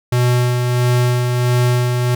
square tone with tremolo, 123.2 Hz, B2, 4 cents flat, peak -12 dBFS, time 0.12-2.15 s, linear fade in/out 5 ms, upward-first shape sine, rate 1.5 Hz, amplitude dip 35%, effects none

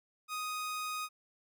sawtooth tone, 1247 Hz, D#6, 3 cents sharp, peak -32 dBFS, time 0.28-1.09 s, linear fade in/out 50 ms, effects none

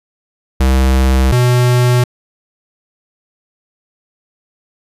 square tone pair in turn, 65.41 / 123.48 Hz, C2 / B2, 0 / 0 cents, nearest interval major seventh, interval 1100 cents, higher second, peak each -9 dBFS, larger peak neither, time 0.6-1.32 / 1.32-2.04 s, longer neither, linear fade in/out 5 ms, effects resampled to 32000 Hz

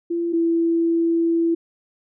sine tone pair in turn, 340.2 / 333.6 Hz, F4 / E4, -45 / +21 cents, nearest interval unison, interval 34 cents, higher first, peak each -20 / -16 dBFS, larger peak second, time 0.1-0.33 / 0.33-1.55 s, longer second, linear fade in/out 10 ms, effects none

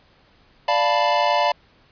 square chord, B half-diminished seventh, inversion first, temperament equal, 587.3 / 698.5 / 880 / 987.8 Hz, D5 / F5 / A5 / B5, 0 / 0 / 0 / 0 cents, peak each -23 dBFS, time 0.68-1.52 s, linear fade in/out 5 ms, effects pink hiss -56 dBFS RMS until 1.91 s + resampled to 11025 Hz

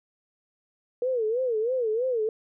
sine tone with vibrato, 472.9 Hz, A#4, 25 cents sharp, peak -23 dBFS, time 1.02-2.29 s, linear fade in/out 2 ms, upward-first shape sine, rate 3.1 Hz, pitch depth 170 cents each way, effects none

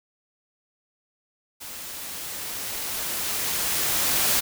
white noise with level ramp, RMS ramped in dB -38 to -21 dBFS, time 1.6-4.41 s, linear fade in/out 20 ms, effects none

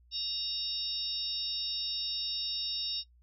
harmonic tone with a mistuned harmonic, 940 Hz, A#5, 14 cents sharp, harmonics 3 / 4 / 5 / 6, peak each -44 / -35 / -42 / -36 dBFS, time 0.11-3.04 s, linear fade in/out 50 ms, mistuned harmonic 6, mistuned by -80 cents, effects noise-tail reverb RT60 0.1 s tail -20 dB re dry + added 60 Hz sine -59 dBFS peak until 3.22 s

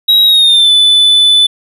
triangle tone with pitch glide, 3835 to 3496 Hz, A#7 to A7, +48 to -12 cents, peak -3 dBFS, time 0.08-1.47 s, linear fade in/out 10 ms, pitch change -160 cents, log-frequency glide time 0.24-0.71 s, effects none

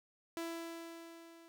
sawtooth tone with level ramp, 333 Hz, E4, 18 cents sharp, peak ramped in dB -34 to -53 dBFS, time 0.37-1.48 s, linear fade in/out 0 ms, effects none

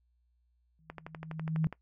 sine tone with exponential growth, 159.1 Hz, D#3, 39 cents sharp, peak -24 dBFS, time 0.79-1.67 s, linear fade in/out 0 ms, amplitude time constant 190 ms
click train, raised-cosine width 0.5 ms, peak -26 dBFS, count 11, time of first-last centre 0.9-1.726 s, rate 12.1 Hz
effects noise-tail reverb RT60 0.1 s tail -21 dB re dry + added 60 Hz sine -69 dBFS peak until 1.81 s

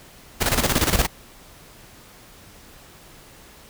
pink noise with tremolo, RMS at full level -18 dBFS, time 0.4-1.07 s, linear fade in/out 20 ms, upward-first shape square, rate 17 Hz, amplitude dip 65%, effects pink hiss -47 dBFS RMS until 3.69 s

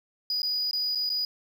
sine tone with dropouts, 4927 Hz, D#8, 18 cents flat, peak -23 dBFS, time 0.3-1.25 s, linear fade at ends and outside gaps 2 ms, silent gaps 0.419-0.43 / 0.711-0.731 / 0.95-0.955 / 1.093-1.1 s, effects tanh soft clip ceiling -24 dBFS + 9-bit

